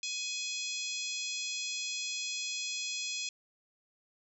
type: harmonic tone with a mistuned harmonic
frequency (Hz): 840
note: G#5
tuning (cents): +19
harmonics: 3 / 4 / 5 / 6 / 7 / 8 / 9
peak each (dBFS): -40 / -41 / -42 / -43 / -43 / -44 / -45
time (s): 0.03-3.29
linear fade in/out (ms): 2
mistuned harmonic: 9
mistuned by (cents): -27
effects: none